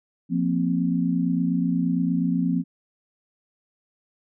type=chord; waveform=sine; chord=F suspended fourth; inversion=none; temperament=equal; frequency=174.61 / 233.1 / 261.6 Hz; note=F3 / Bb3 / C4; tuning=0 / 0 / 0 cents; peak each=-23 / -27 / -24 dBFS; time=0.29-2.64 s; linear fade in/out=50 ms; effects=none